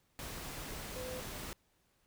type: tone in noise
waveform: sine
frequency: 508 Hz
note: B4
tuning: 49 cents sharp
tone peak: -42 dBFS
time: 0.96-1.2 s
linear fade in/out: 0 ms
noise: pink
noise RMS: -44 dBFS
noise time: 0.19-1.53 s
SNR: -1 dB
effects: pink hiss -74 dBFS RMS until 2.06 s